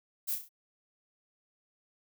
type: noise with echo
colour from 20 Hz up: violet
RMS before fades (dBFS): -33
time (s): 0.27-0.36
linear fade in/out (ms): 20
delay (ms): 33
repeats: 4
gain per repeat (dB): -6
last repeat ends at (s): 0.492
effects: none